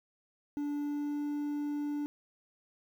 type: tone with pitch glide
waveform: triangle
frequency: 290.6 to 292.6 Hz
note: D4 to D4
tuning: -18 to -6 cents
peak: -30 dBFS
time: 0.57-2.06 s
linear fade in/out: 0 ms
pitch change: +12 cents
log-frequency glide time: 0.68-1.25 s
effects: 10-bit